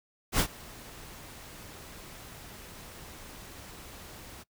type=noise with ADSR envelope; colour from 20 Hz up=pink; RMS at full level=-24 dBFS; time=0.32-4.44 s; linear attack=75 ms; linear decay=73 ms; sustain=-23 dB; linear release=23 ms; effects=noise-tail reverb RT60 0.1 s tail -21 dB re dry